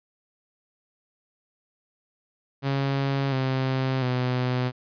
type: tone with pitch steps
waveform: sawtooth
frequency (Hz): 137.5 / 131.67 / 126.09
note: C#3 / C3 / B2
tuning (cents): -14 / +11 / +36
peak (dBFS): -19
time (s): 2.62-4.72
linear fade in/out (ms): 50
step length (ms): 700
effects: resampled to 11025 Hz